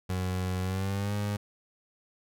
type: tone with pitch glide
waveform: 30% pulse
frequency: 92.2 to 102.89 Hz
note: F#2 to G#2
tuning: -6 to -16 cents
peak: -26 dBFS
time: 0.09-1.37 s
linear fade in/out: 10 ms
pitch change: +190 cents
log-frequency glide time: 0.61-1.14 s
effects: none